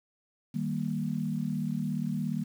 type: chord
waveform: sine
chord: Eb major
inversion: none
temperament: equal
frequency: 155.56 / 196 / 233.1 Hz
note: Eb3 / G3 / Bb3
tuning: 0 / 0 / 0 cents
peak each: -33 dBFS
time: 0.54-2.44 s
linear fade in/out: 10 ms
effects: 9-bit